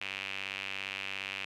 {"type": "tone with band-pass filter", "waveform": "sawtooth", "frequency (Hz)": 97.3, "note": "G2", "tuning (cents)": -12, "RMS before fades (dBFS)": -39, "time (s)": [0.01, 1.45], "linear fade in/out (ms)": 5, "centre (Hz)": 2600, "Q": 4.5, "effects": []}